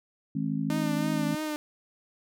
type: harmonic tone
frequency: 53.2 Hz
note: G#1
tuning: 42 cents sharp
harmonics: 3 / 4 / 5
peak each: -31 / -31 / -31 dBFS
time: 0.35-1.35 s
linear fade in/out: 5 ms
type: tone with vibrato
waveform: sawtooth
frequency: 302.6 Hz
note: D#4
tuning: 48 cents flat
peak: -26 dBFS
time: 0.7-1.56 s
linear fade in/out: 0 ms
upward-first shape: triangle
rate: 3.1 Hz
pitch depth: 49 cents each way
effects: none